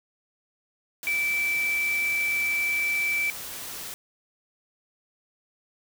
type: tone in noise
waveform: sine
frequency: 2323 Hz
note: D7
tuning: 20 cents flat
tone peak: -23 dBFS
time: 1.07-3.3 s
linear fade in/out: 0 ms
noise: white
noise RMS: -37 dBFS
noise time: 1.03-3.94 s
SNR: +11 dB
effects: none